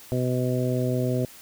harmonic tone, 126 Hz, B2, 35 cents sharp, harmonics 1 / 2 / 3 / 4 / 5, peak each -25 / -28 / -30 / -31 / -32 dBFS, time 0.12-1.25 s, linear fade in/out 0 ms, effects white hiss -47 dBFS RMS until 1.41 s

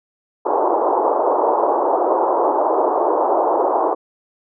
white band-pass noise, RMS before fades -17 dBFS, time 0.45-3.95 s, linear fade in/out 20 ms, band 330 to 1000 Hz, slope 48 dB/octave, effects none

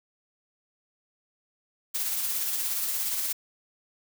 blue noise with tremolo, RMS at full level -28 dBFS, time 1.94-3.33 s, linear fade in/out 10 ms, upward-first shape sine, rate 17 Hz, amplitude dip 30%, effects none

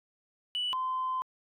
sine tone pair in turn, 2960 / 1031.5 Hz, F#7 / C6, 0 / -25 cents, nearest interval octave + tritone, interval 1825 cents, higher first, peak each -28 dBFS, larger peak neither, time 0.55-0.73 / 0.73-1.22 s, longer second, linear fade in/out 0 ms, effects tanh soft clip ceiling -25 dBFS

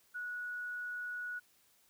sine tone, 1465 Hz, F#6, 18 cents flat, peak -38 dBFS, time 0.14-1.4 s, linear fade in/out 20 ms, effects white hiss -69 dBFS RMS until 1.89 s

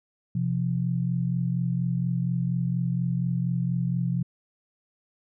sine tone pair together, 128.68 / 172.9 Hz, C3 / F3, -28 / -17 cents, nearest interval perfect fourth, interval 511 cents, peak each -26 dBFS, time 0.35-4.23 s, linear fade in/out 5 ms, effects none

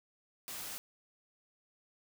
white noise, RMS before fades -43 dBFS, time 0.48-0.78 s, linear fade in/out 0 ms, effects none

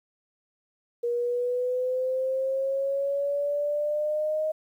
sine exponential sweep, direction up, 474.6 to 626 Hz, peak -24 dBFS, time 1.03-4.52 s, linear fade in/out 10 ms, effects 10-bit

